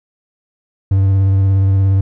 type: tone with vibrato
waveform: triangle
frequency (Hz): 96.9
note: G2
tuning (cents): -20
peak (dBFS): -7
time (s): 0.91-2.01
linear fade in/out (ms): 5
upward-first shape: sine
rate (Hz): 17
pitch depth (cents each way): 21
effects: none